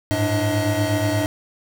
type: tone cluster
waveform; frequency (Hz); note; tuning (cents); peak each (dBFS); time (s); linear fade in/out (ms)
square; 100.9 / 109.4 / 295.6 / 634; G#2 / A2 / D4 / D#5; -49 / -9 / +11 / +32; -25; 0.11-1.26; 0
effects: none